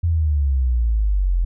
sine exponential sweep, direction down, 86.5 to 42.17 Hz, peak -15 dBFS, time 0.03-1.45 s, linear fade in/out 10 ms, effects none

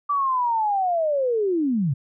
sine linear sweep, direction down, 1169 to 123.47 Hz, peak -19 dBFS, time 0.09-1.94 s, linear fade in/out 10 ms, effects none

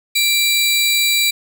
sawtooth tone pair together, 2349 / 3930 Hz, D7 / B7, 0 / -9 cents, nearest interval major sixth, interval 891 cents, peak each -13 dBFS, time 0.15-1.31 s, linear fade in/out 10 ms, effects none

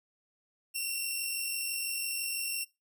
10% pulse tone pair together, 2714 / 2760 Hz, E7 / F7, +50 / -21 cents, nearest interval unison, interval 29 cents, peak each -25 / -29 dBFS, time 0.74-2.65 s, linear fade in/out 20 ms, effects noise-tail reverb RT60 0.2 s tail -18 dB re dry

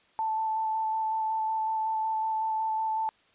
sine tone with vibrato, 880 Hz, A5, in tune, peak -26 dBFS, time 0.19-3.09 s, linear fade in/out 0 ms, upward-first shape square, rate 5.4 Hz, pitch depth 10 cents each way, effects white hiss -63 dBFS RMS until 3.34 s + resampled to 8000 Hz

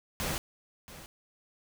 pink noise with echo, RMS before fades -33 dBFS, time 0.2-0.38 s, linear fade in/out 0 ms, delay 680 ms, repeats 1, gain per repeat -15 dB, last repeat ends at 1.06 s, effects none

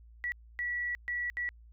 sine tone bursts at uneven times, 1942 Hz, B6, 30 cents flat, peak -31 dBFS, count 4, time 0.24-0.32 / 0.59-0.95 / 1.08-1.3 / 1.37-1.49 s, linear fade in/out 0 ms, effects added 57 Hz sine -52 dBFS peak until 1.72 s

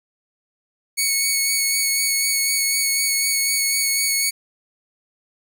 10% pulse tone with vibrato, 2217 Hz, C#7, in tune, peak -9 dBFS, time 0.97-4.31 s, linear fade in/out 20 ms, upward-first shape sine, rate 4 Hz, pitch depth 16 cents each way, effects none

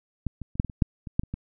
clicks, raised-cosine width 5 ms, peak -15 / -23 / -28 / -8 / -20 / -26 / -6 / -24 / -9 / -25 / -19 dBFS, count 11, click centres 0.267 / 0.417 / 0.555 / 0.599 / 0.647 / 0.698 / 0.822 / 1.072 / 1.195 / 1.235 / 1.34 s, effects none

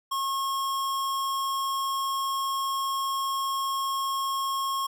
square tone, 1085 Hz, C#6, 37 cents flat, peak -27 dBFS, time 0.11-4.87 s, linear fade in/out 10 ms, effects none

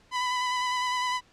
sawtooth tone with vibrato, 998 Hz, B5, 18 cents sharp, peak -22 dBFS, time 0.11-1.21 s, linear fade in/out 50 ms, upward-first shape square, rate 9.9 Hz, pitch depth 17 cents each way, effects pink hiss -60 dBFS RMS until 1.32 s + low-pass 6000 Hz 12 dB/octave

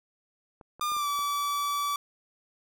clicks, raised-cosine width 1 ms, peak -34 dBFS, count 5, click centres 0.612 / 0.796 / 0.919 / 0.966 / 1.191 s
45% pulse tone with pitch glide, 1206 to 1152.2 Hz, D6 to D6, +46 to -33 cents, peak -27 dBFS, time 0.81-1.96 s, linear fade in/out 2 ms, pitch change -79 cents, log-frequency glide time 0.92-1.08 s
effects none

